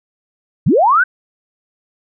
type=linear sweep; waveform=sine; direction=up; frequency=97.3 to 1568 Hz; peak=-8 dBFS; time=0.66-1.04 s; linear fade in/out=10 ms; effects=none